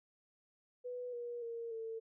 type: tone with pitch steps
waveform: sine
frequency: 493.9 / 478.7 / 464 / 449.8 Hz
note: B4 / A#4 / A#4 / A4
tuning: 0 / +46 / -8 / +38 cents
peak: -40 dBFS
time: 0.84-2 s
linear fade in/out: 20 ms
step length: 290 ms
effects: none